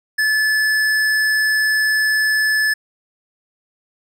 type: tone with hard clipping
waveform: triangle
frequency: 1732 Hz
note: A6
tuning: 28 cents flat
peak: -16 dBFS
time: 0.18-2.74 s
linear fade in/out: 10 ms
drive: 16 dB
effects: none